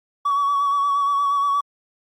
triangle tone with vibrato, 1131 Hz, C#6, 34 cents sharp, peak -14 dBFS, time 0.25-1.61 s, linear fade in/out 10 ms, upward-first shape sine, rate 8.5 Hz, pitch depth 30 cents each way, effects tanh soft clip ceiling -13 dBFS + Opus 48 kbps

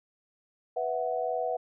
sine chord, B suspended fourth, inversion none, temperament just, 493.9 / 658.5 / 740.8 Hz, B4 / E5 / F#5, 0 / -2 / +2 cents, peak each -32 dBFS, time 0.76-1.57 s, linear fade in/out 10 ms, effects none

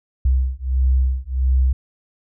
sine beating tone pair, 64 / 65.5 Hz, C2 / C2, -38 / +2 cents, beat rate 1.5 Hz, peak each -18 dBFS, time 0.25-1.73 s, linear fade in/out 5 ms, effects none

